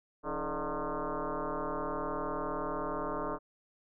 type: tone with frequency modulation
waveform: sine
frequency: 317.8 Hz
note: D#4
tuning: 37 cents sharp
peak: -32 dBFS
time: 0.23-3.39 s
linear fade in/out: 50 ms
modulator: 149 Hz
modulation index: 6.5
effects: none